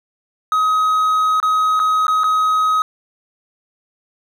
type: tone with dropouts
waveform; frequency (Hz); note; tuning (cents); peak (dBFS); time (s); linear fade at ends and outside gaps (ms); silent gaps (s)
triangle; 1265; D#6; +28; -11; 0.52-2.82; 1; 1.401-1.428 / 1.794-1.799 / 2.068-2.081 / 2.235-2.241
effects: none